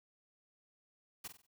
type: noise with echo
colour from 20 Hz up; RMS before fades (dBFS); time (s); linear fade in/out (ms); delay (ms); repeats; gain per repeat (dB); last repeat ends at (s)
white; -44; 1.24-1.28; 10; 47; 4; -8; 1.468
effects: noise-tail reverb RT60 0.1 s tail -26 dB re dry